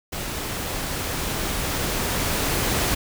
pink noise with level ramp, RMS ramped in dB -30 to -22 dBFS, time 0.12-2.95 s, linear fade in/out 10 ms, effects none

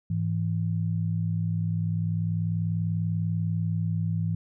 sine tone pair together, 104.49 / 164.81 Hz, G#2 / E3, +11 / 0 cents, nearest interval minor sixth, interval 789 cents, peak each -27 dBFS, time 0.1-4.35 s, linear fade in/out 5 ms, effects none

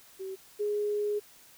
sine tone pair in turn, 381.9 / 415.9 Hz, G4 / G#4, -45 / +2 cents, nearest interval minor second, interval 147 cents, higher second, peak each -35 / -27 dBFS, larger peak second, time 0.19-0.36 / 0.59-1.2 s, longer second, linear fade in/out 20 ms, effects white hiss -56 dBFS RMS until 1.57 s

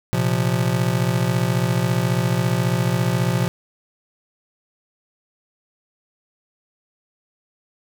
square chord, Bb suspended second, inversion none, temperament just, 116.54 / 131.11 / 174.81 Hz, Bb2 / C3 / F3, 0 / +4 / +2 cents, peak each -23 dBFS, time 0.13-3.48 s, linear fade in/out 0 ms, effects none

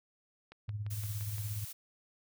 click train, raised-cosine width 0.3 ms, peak -35 dBFS, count 6, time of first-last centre 0.52-1.382 s, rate 5.8 Hz
sine tone with tremolo, 104.5 Hz, G#2, 11 cents sharp, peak -33 dBFS, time 0.68-1.65 s, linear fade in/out 10 ms, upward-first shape sine, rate 17 Hz, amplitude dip 55%
blue noise, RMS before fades -45 dBFS, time 0.9-1.73 s, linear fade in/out 10 ms
effects none

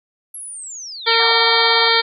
sine linear sweep, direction down, 11350 to 554.4 Hz, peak -29 dBFS, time 0.34-1.32 s, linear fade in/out 5 ms
harmonic tone, 457.6 Hz, A#4, 32 cents flat, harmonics 1 / 2 / 3 / 4 / 5 / 7 / 8 / 9 / 10, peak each -21 / -21 / -21 / -21 / -21 / -21 / -21 / -21 / -21 dBFS, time 1.06-2.02 s, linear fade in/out 20 ms
sine chord, Gb augmented, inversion none, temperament equal, 740 / 932.3 / 1174.7 Hz, Gb5 / Bb5 / D6, 0 / 0 / 0 cents, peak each -28 dBFS, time 1.19-1.89 s, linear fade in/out 10 ms
effects none

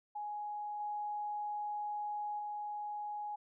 sine tone with level steps, 834 Hz, G#5, 7 cents sharp, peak -38 / -36 / -38 dBFS, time 0.15-3.36 s, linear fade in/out 10 ms, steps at 0.8 / 2.39 s, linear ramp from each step 2 ms, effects none

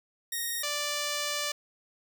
5% pulse tone pair in turn, 1864.7 / 587.3 Hz, A#6 / D5, 0 / 0 cents, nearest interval octave + minor sixth, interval 2000 cents, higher first, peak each -20 / -18 dBFS, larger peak second, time 0.32-0.63 / 0.63-1.52 s, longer second, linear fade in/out 5 ms, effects none

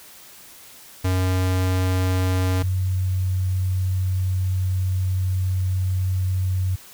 square / sine tone pair in turn, 92.5 / 93.09 Hz, F#2 / F#2, 0 / +11 cents, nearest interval unison, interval 11 cents, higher second, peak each -19 dBFS, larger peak neither, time 1.04-2.63 / 2.63-6.76 s, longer second, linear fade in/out 10 ms, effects white hiss -45 dBFS RMS until 6.93 s

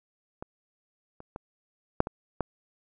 clicks, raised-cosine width 1 ms, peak -23 / -30 / -23 / -6 / -19 / -13 dBFS, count 6, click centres 0.425 / 1.204 / 1.361 / 2.004 / 2.071 / 2.407 s, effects none

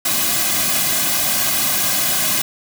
white noise with comb filter, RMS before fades -18 dBFS, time 0.05-2.42 s, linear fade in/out 5 ms, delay 2.2 ms, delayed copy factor -0.85, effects none

